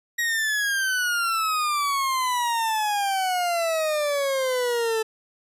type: exponential sweep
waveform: 40% pulse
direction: down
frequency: 1902 to 437.1 Hz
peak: -21 dBFS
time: 0.18-5.03 s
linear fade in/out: 10 ms
effects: resampled to 32000 Hz